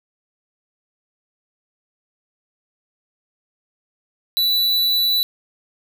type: tone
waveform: square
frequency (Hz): 3959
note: B7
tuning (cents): +3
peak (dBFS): -16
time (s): 4.37-5.23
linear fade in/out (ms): 0
effects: none